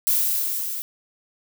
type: noise with level ramp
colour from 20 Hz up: violet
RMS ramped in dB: -19 to -30 dBFS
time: 0.07-0.82 s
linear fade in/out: 0 ms
effects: none